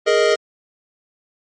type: chord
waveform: square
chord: Ab suspended second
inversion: none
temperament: equal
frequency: 415.3 / 466.2 / 622.3 Hz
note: Ab4 / Bb4 / Eb5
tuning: 0 / 0 / 0 cents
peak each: -18 dBFS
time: 0.06-0.36 s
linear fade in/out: 20 ms
effects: low-pass 7000 Hz 12 dB/octave + MP3 32 kbps